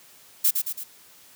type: noise with echo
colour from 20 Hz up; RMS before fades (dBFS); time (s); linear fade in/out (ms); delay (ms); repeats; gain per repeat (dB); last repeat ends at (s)
violet; -19; 0.44-0.51; 10; 110; 3; -5; 0.84
effects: white hiss -52 dBFS RMS until 1.35 s + high-pass 80 Hz 12 dB/octave